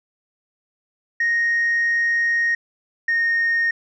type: tone pair in turn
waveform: sine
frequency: 1864.7 / 1848.6 Hz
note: A#6 / A#6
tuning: 0 / -15 cents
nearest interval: unison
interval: 15 cents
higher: first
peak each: -15 dBFS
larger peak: neither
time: 1.2-2.55 / 3.08-3.71 s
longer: first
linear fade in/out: 5 ms
effects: tanh soft clip ceiling -14 dBFS